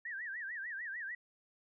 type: tone with vibrato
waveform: sine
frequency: 1747 Hz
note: A6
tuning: 13 cents flat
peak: -39 dBFS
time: 0.05-1.15 s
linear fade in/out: 5 ms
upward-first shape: sine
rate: 6.7 Hz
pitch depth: 200 cents each way
effects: none